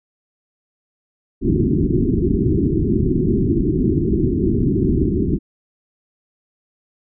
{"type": "low-pass noise", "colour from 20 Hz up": "white", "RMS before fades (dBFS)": -17, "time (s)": [1.41, 5.39], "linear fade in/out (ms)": 50, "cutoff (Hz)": 390, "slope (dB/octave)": 96, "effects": []}